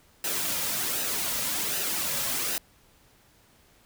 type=noise with flanger; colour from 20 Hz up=white; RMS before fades=-29 dBFS; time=0.24-2.58 s; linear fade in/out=2 ms; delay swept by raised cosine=0.89 to 2.79 ms; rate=1.3 Hz; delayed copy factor=-0.5; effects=pink hiss -60 dBFS RMS until 3.85 s